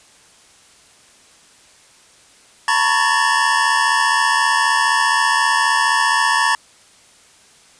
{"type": "tone cluster", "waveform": "square", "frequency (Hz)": [904, 979, 1109, 1721, 1805], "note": ["A5", "B5", "C#6", "A6", "A6"], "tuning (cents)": [47, -15, 0, -39, 44], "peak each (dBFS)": -21, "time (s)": [2.68, 6.55], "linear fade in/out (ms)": 2, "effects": ["white hiss -49 dBFS RMS until 7.79 s", "resampled to 22050 Hz"]}